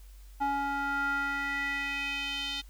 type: tone with band-pass filter sweep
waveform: square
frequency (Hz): 279.8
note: C#4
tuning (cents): +16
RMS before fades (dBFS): -32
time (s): 0.4-2.62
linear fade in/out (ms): 20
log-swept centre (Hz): 930 to 3500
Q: 4.1
effects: added 48 Hz sine -47 dBFS peak until 2.69 s + white hiss -62 dBFS RMS until 2.69 s